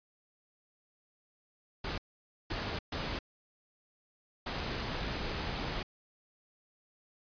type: noise bursts at uneven times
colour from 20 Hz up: pink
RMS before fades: -36 dBFS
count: 4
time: 1.84-1.98 / 2.5-2.79 / 2.92-3.19 / 4.46-5.83 s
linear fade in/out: 5 ms
effects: resampled to 11025 Hz